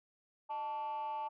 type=tone with frequency modulation; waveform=sine; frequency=880 Hz; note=A5; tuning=in tune; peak=-34 dBFS; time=0.49-1.29 s; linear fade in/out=20 ms; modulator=265 Hz; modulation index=0.45; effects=tanh soft clip ceiling -35 dBFS